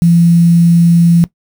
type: tone with quantisation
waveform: sine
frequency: 170 Hz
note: F3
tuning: 46 cents flat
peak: -4 dBFS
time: 0.02-1.24 s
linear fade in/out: 0 ms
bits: 5
effects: noise-tail reverb RT60 0.1 s tail -18 dB re dry